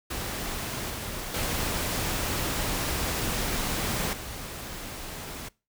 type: noise with level steps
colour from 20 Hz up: pink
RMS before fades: -33 / -35 / -29 / -38 dBFS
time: 0.1-5.49 s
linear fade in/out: 10 ms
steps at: 0.9 / 1.34 / 4.13 s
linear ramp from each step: 2 ms
effects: noise-tail reverb RT60 0.3 s tail -23 dB re dry